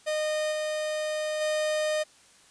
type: tone with level steps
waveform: 45% pulse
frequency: 614 Hz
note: D#5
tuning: 23 cents flat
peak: -26 / -28 / -25 dBFS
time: 0.06-2.04 s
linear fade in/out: 20 ms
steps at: 0.51 / 1.4 s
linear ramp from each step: 20 ms
effects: white hiss -57 dBFS RMS until 2.5 s + resampled to 22050 Hz